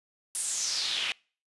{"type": "noise with band-pass filter sweep", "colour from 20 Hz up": "pink", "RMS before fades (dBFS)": -31, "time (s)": [0.35, 1.12], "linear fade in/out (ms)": 0, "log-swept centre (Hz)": [10000, 2600], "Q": 3.7, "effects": ["noise-tail reverb RT60 0.4 s tail -26 dB re dry", "resampled to 24000 Hz"]}